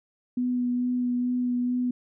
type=tone with vibrato; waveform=sine; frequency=246.9 Hz; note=B3; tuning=in tune; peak=-23 dBFS; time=0.37-1.91 s; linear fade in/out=5 ms; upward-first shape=sine; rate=2.3 Hz; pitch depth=13 cents each way; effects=none